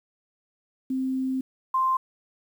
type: tone pair in turn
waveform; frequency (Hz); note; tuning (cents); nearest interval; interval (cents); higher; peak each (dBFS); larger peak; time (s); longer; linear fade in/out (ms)
sine; 261.6 / 1046.4; C4 / C6; 0 / 0; 2 octaves; 2400; second; -24 / -20; second; 0.9-1.41 / 1.74-1.97; first; 5
effects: 9-bit